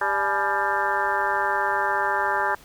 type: harmonic tone with a mistuned harmonic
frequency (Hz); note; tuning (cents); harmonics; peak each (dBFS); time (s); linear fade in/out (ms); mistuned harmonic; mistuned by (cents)
198.1; G3; +18; 2 / 3 / 4 / 5 / 6 / 7 / 8 / 9; -32 / -32 / -26 / -28 / -30 / -31 / -27 / -31; 0.01-2.55; 5; 4; +120
effects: pink hiss -50 dBFS RMS until 2.64 s